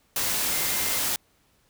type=tone in noise; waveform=sine; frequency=2093 Hz; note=C7; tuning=in tune; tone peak=-37 dBFS; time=0.51-0.98 s; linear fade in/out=2 ms; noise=white; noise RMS=-26 dBFS; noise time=0.16-1.16 s; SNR=-14 dB; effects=pink hiss -65 dBFS RMS until 1.69 s